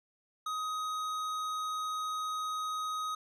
triangle tone with tanh clipping, 1257 Hz, D#6, 17 cents sharp, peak -35 dBFS, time 0.46-3.15 s, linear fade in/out 5 ms, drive 18 dB, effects none

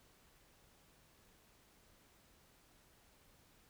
silence, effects pink hiss -68 dBFS RMS until 3.69 s

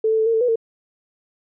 sine tone with pitch steps, 439.9 / 442.5 / 439.3 / 457.7 / 444.9 / 492.4 / 453.3 Hz, A4 / A4 / A4 / A#4 / A4 / B4 / A#4, 0 / +10 / -3 / -32 / +19 / -5 / -48 cents, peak -15 dBFS, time 0.04-0.558 s, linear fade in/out 5 ms, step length 74 ms, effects none

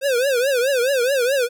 square tone with vibrato, 518 Hz, C5, 17 cents flat, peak -17 dBFS, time 0.01-1.49 s, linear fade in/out 50 ms, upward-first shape triangle, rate 4.7 Hz, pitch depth 190 cents each way, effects none

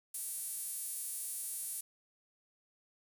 sawtooth tone with high-pass filter, 387.2 Hz, G4, 21 cents flat, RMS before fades -41 dBFS, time 0.14-1.81 s, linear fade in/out 5 ms, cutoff 10000 Hz, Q 2.6, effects 10-bit

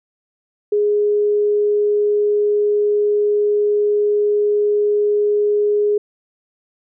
sine tone, 415.3 Hz, G#4, in tune, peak -13 dBFS, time 0.72-5.98 s, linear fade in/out 5 ms, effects none

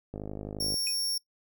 click train, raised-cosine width 2 ms, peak -24 dBFS, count 32, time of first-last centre 0.14-0.742 s, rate 51.5 Hz
sawtooth tone, 5500 Hz, F8, 27 cents flat, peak -26 dBFS, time 0.6-1.18 s, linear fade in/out 5 ms
square tone with exponential decay, 2491 Hz, D#7, 1 cent sharp, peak -31 dBFS, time 0.87-0.97 s, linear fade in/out 1 ms, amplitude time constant 20 ms
effects noise-tail reverb RT60 0.1 s tail -21 dB re dry

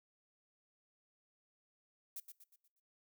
violet noise with echo, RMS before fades -45 dBFS, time 2.16-2.2 s, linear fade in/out 5 ms, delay 120 ms, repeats 5, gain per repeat -7 dB, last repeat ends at 2.8 s, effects noise-tail reverb RT60 0.4 s tail -22 dB re dry

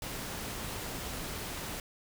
pink noise, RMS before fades -39 dBFS, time 0.02-1.8 s, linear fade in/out 2 ms, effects none

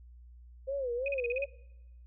sine tone with vibrato, 516 Hz, C5, 24 cents flat, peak -31 dBFS, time 0.67-1.46 s, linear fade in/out 20 ms, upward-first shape sine, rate 2.9 Hz, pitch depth 150 cents each way
sine tone bursts, 2500 Hz, D#7, 8 cents sharp, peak -32 dBFS, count 7, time 1.06-1.441 s, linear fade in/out 2 ms, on 21 ms, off 39 ms
effects noise-tail reverb RT60 1.0 s tail -24 dB re dry + added 60 Hz sine -50 dBFS peak until 2.06 s

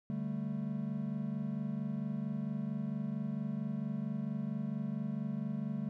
triangle chord, D suspended fourth, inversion none, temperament just, 146.83 / 195.78 / 220.2 Hz, D3 / G3 / A3, 0 / -2 / +2 cents, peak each -38 / -37 / -36 dBFS, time 0.1-5.89 s, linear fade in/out 0 ms, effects none

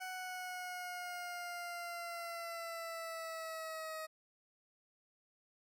20% pulse linear sweep, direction down, 745 to 630 Hz, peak -37 dBFS, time 0-4.07 s, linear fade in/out 20 ms, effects none

